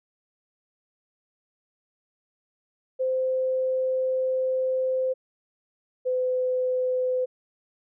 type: tone pair in turn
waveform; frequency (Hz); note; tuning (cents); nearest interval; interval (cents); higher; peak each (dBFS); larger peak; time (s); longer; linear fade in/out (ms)
sine; 518 / 507.9; C5 / B4; -17 / +48; unison; 35; first; -22; neither; 2.99-5.14 / 6.05-7.26; first; 20
effects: none